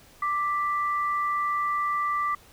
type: tone pair together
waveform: sine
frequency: 1174.6 / 1975.5 Hz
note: D6 / B6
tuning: 0 / 0 cents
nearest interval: major sixth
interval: 900 cents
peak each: -24 / -33 dBFS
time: 0.22-2.35 s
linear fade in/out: 5 ms
effects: pink hiss -54 dBFS RMS until 2.52 s

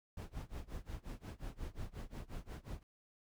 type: noise with tremolo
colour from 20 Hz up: brown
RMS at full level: -42 dBFS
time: 0.17-2.83 s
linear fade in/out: 2 ms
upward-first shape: sine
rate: 5.6 Hz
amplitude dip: 95%
effects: none

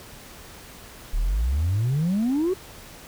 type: exponential sweep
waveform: sine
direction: up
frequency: 34.65 to 389 Hz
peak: -18 dBFS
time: 1.13-2.54 s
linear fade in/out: 10 ms
effects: tanh soft clip ceiling -18 dBFS + pink hiss -44 dBFS RMS until 3.07 s

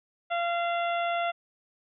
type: harmonic tone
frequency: 688 Hz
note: F5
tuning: 26 cents flat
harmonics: 1 / 2 / 3 / 4 / 5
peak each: -27 / -33 / -37 / -39 / -41 dBFS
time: 0.3-1.32 s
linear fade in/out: 20 ms
effects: none

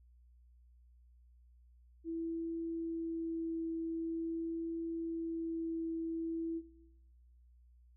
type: tone with vibrato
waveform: sine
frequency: 329.6 Hz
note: E4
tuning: in tune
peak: -36 dBFS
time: 2.04-6.62 s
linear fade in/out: 50 ms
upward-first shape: triangle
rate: 0.45 Hz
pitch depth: 9 cents each way
effects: noise-tail reverb RT60 1.0 s tail -17 dB re dry + added 60 Hz sine -60 dBFS peak until 7.96 s

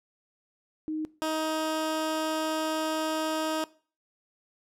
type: tone pair in turn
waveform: sine / 15% pulse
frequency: 311.1 / 314.7 Hz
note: D#4 / D#4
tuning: 0 / +20 cents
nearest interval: unison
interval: 20 cents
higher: second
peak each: -29 / -21 dBFS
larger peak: second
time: 0.88-1.05 / 1.22-3.64 s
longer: second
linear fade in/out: 0 ms
effects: noise-tail reverb RT60 0.4 s tail -20 dB re dry + low-pass 12000 Hz 12 dB/octave

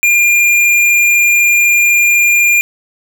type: tone with hard clipping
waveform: sine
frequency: 2404 Hz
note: D7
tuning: 40 cents sharp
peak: -8 dBFS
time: 0.03-2.61 s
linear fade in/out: 0 ms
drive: 15 dB
effects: none

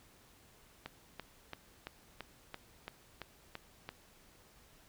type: click train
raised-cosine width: 0.3 ms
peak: -26 dBFS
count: 10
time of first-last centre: 0.86-3.89 s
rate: 2.97 Hz
effects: pink hiss -63 dBFS RMS until 4.88 s

